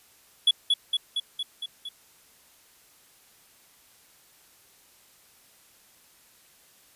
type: tone with echo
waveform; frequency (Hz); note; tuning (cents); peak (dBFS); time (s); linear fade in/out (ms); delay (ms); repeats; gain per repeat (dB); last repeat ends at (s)
triangle; 3383; G#7; +31; -14; 0.47-0.51; 5; 230; 6; -3; 1.89
effects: white hiss -58 dBFS RMS until 6.95 s + resampled to 32000 Hz